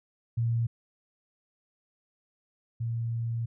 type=tone pair in turn; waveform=sine; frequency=116.3 / 115.89 Hz; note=A#2 / A#2; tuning=-4 / -10 cents; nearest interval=unison; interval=6 cents; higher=first; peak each=-24 / -28 dBFS; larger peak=first; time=0.37-0.67 / 2.8-3.46 s; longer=second; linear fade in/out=10 ms; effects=none